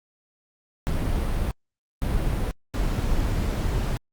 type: noise bursts at uneven times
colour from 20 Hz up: brown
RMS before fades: -24 dBFS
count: 3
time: 0.87-1.51 / 2.02-2.51 / 2.74-3.97 s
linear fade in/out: 0 ms
effects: Opus 48 kbps